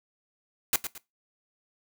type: noise with echo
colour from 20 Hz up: white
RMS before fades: -23 dBFS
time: 0.73-0.76 s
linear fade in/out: 2 ms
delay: 110 ms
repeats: 2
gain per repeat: -10 dB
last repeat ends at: 0.98 s
effects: noise-tail reverb RT60 0.2 s tail -19 dB re dry